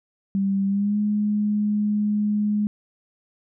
sine tone with pitch glide, 196 to 208.9 Hz, G3 to G#3, 0 to +10 cents, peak -19 dBFS, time 0.35-2.67 s, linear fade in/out 0 ms, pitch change +110 cents, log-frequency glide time 0.67-0.98 s, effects none

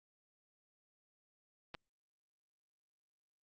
clicks, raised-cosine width 0.3 ms, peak -30 dBFS, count 2, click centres 1.743 / 1.749 s, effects Opus 48 kbps

